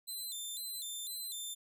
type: tone with vibrato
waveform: 15% pulse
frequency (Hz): 3803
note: A#7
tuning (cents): +34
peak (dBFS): -33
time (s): 0.07-1.55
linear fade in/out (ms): 20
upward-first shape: square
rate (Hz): 2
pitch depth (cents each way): 110
effects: none